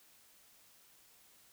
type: silence
effects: white hiss -64 dBFS RMS until 1.52 s